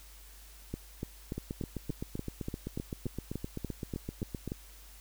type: two click trains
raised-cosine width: 3 ms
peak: -22 / -23 dBFS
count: 14 / 25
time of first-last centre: 0.74-4.519 / 1.38-4.477 s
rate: 3.44 / 7.75 Hz
effects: added 50 Hz sine -52 dBFS peak until 5 s + white hiss -56 dBFS RMS until 5 s